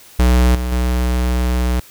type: tone with level steps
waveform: square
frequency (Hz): 61.74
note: B1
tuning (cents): 0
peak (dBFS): -10 / -19 / -15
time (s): 0.19-1.8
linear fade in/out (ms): 5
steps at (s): 0.55 / 0.72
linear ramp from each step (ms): 2
effects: white hiss -43 dBFS RMS until 1.9 s